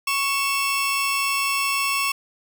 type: tone pair together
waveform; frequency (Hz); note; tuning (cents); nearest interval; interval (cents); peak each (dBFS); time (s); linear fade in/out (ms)
sawtooth; 1108.7 / 2674; C#6 / E7; 0 / +24; octave + minor third; 1524; -20; 0.07-2.12; 5
effects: none